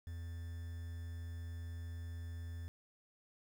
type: tone with quantisation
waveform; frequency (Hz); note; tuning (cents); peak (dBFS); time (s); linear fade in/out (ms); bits
triangle; 84.4; E2; +41; -40; 0.07-2.68; 0; 10
effects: none